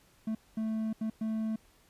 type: tone bursts at uneven times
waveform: triangle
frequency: 220 Hz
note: A3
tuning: in tune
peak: -28 dBFS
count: 4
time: 0.27-0.35 / 0.57-0.93 / 1.01-1.1 / 1.21-1.56 s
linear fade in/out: 5 ms
effects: pink hiss -64 dBFS RMS until 1.89 s + resampled to 32000 Hz